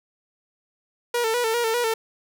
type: tone with pitch steps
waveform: sawtooth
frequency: 479.7 / 446.6 / 486.2 / 447 / 476.5 / 447.8 / 483.1 / 447.7 Hz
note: A#4 / A4 / B4 / A4 / A#4 / A4 / B4 / A4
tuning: +50 / +26 / -27 / +27 / +38 / +30 / -38 / +30 cents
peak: -17 dBFS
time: 1.14-1.94 s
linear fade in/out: 5 ms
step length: 100 ms
effects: none